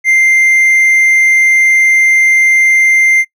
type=tone; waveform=triangle; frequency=2093 Hz; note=C7; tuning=in tune; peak=-4 dBFS; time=0.04-3.25 s; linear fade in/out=50 ms; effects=noise-tail reverb RT60 0.1 s tail -21 dB re dry